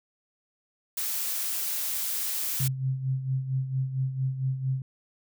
blue noise, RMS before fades -30 dBFS, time 0.97-2.68 s, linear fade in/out 5 ms
sine tone with tremolo, 132 Hz, C3, 16 cents sharp, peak -23 dBFS, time 2.6-4.82 s, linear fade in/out 2 ms, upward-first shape sine, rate 4.4 Hz, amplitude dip 65%
effects none

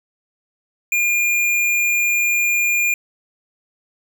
square tone, 2413 Hz, D7, 46 cents sharp, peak -16 dBFS, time 0.92-2.94 s, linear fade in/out 2 ms, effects none

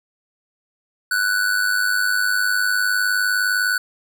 square tone with amplitude modulation, 1487 Hz, F#6, 8 cents sharp, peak -15 dBFS, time 1.11-3.78 s, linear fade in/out 5 ms, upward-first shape sine, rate 99.8 Hz, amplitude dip 65%, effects none

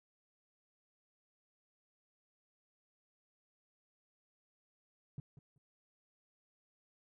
triangle tone with echo, 138.59 Hz, C#3, in tune, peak -36 dBFS, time 5.18-5.2 s, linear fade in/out 2 ms, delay 190 ms, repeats 2, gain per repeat -15 dB, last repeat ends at 5.58 s, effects tanh soft clip ceiling -37 dBFS

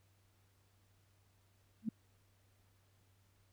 sine tone with exponential growth, 221.2 Hz, A3, 9 cents sharp, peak -30 dBFS, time 1.82-1.89 s, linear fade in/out 5 ms, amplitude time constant 15 ms, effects added 97 Hz sine -70 dBFS peak until 3.52 s + pink hiss -75 dBFS RMS until 3.52 s

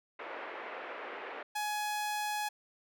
pink band-pass noise, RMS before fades -43 dBFS, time 0.19-1.43 s, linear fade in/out 5 ms, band 400 to 2400 Hz, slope 24 dB/octave
sawtooth tone, 840 Hz, G#5, 19 cents sharp, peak -29 dBFS, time 1.55-2.49 s, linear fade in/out 10 ms
effects none

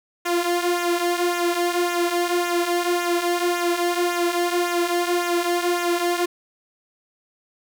sawtooth tone with flanger, 349.2 Hz, F4, in tune, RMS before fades -22 dBFS, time 0.25-6.26 s, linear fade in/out 10 ms, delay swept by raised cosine 0.21 to 3.71 ms, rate 1.8 Hz, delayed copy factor -0.65, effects none

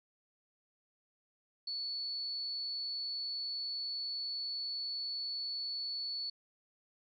sine tone, 4435 Hz, C#8, in tune, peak -36 dBFS, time 1.67-6.3 s, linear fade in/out 5 ms, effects none

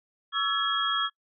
sine tone cluster, 1127 / 1327 / 1695 / 3293 Hz, C#6 / E6 / G#6 / G#7, +28 / +11 / +35 / -15 cents, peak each -32 / -28 / -32 / -28 dBFS, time 0.32-1.1 s, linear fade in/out 50 ms, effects noise-tail reverb RT60 0.1 s tail -25 dB re dry

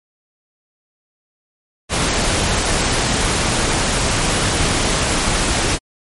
pink noise, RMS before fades -17 dBFS, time 1.89-5.79 s, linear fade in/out 50 ms, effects MP3 48 kbps

